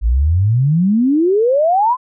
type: exponential sweep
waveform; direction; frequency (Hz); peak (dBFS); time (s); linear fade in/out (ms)
sine; up; 51.91 to 1046.5; -10; 0.01-1.97; 50
effects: none